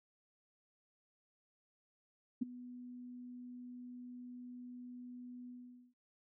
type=tone with ADSR envelope; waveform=sine; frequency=246.9 Hz; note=B3; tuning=in tune; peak=-29 dBFS; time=2.41-5.94 s; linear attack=13 ms; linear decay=13 ms; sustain=-18 dB; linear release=460 ms; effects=none